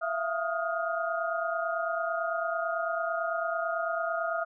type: tone cluster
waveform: sine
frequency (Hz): 665 / 694 / 1248 / 1418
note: E5 / F5 / D#6 / F6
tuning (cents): +15 / -11 / +5 / +26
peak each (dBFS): -31 / -37 / -34 / -34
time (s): 0.01-4.45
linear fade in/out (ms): 20
effects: none